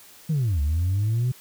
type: linear two-way sweep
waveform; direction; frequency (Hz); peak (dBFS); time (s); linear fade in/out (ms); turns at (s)
sine; down then up; 166.3 to 69.3 to 128.6; -18; 0.29-1.32; 10; 0.61
effects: tanh soft clip ceiling -18 dBFS + white hiss -49 dBFS RMS until 1.4 s